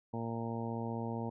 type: harmonic tone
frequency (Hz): 115.4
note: A#2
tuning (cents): -17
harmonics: 1 / 2 / 3 / 4 / 5 / 6 / 7 / 8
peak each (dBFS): -40 / -39 / -46 / -44 / -48 / -49 / -47 / -46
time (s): 0.13-1.3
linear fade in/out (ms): 10
effects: none